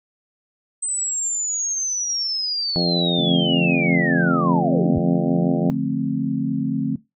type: linear sweep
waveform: sine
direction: down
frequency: 8200 to 53.5 Hz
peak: -21 dBFS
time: 0.82-4.99 s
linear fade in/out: 10 ms
type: harmonic tone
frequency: 86.4 Hz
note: F2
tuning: 18 cents flat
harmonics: 2 / 3 / 4 / 5 / 6 / 7 / 8 / 9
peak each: -21 / -27 / -27 / -30 / -33 / -29 / -35 / -35 dBFS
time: 2.76-5.7 s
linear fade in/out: 0 ms
type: chord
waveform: sine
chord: D minor seventh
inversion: none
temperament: just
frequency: 146.83 / 176.2 / 220.2 / 264.3 Hz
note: D3 / F3 / A3 / C4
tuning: 0 / +16 / +2 / +18 cents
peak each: -26 / -28 / -25 / -23 dBFS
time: 3.18-6.96 s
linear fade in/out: 5 ms
effects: noise-tail reverb RT60 0.2 s tail -19 dB re dry